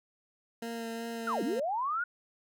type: tone with vibrato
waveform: 20% pulse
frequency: 229.9 Hz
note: A#3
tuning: 24 cents flat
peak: -31 dBFS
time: 0.62-1.6 s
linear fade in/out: 5 ms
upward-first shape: sine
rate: 2.7 Hz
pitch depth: 14 cents each way
type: linear two-way sweep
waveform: sine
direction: down then up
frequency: 1480 to 195.4 to 1480 Hz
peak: -29 dBFS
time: 1.27-2.04 s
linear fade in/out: 5 ms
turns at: 1.43 s
effects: none